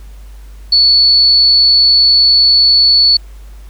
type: tone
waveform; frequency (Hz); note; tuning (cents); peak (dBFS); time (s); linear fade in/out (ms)
sine; 4435; C#8; 0; -5; 0.72-3.17; 5
effects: added 50 Hz sine -30 dBFS peak until 3.69 s + pink hiss -47 dBFS RMS until 3.69 s